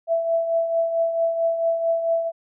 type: tone with tremolo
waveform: sine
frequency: 664 Hz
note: E5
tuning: 12 cents sharp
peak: -16 dBFS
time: 0.07-2.32 s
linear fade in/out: 50 ms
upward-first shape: triangle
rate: 4.5 Hz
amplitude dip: 60%
effects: none